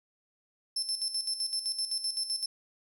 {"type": "tone with tremolo", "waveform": "35% pulse", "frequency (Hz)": 5300, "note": "E8", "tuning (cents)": 9, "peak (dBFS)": -26, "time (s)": [0.76, 2.46], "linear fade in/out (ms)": 5, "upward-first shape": "square", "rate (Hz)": 7.8, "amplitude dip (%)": 65, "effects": []}